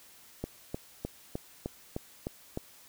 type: click train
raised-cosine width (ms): 2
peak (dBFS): -20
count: 8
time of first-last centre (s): 0.44-2.574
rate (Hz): 3.28
effects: white hiss -56 dBFS RMS until 2.88 s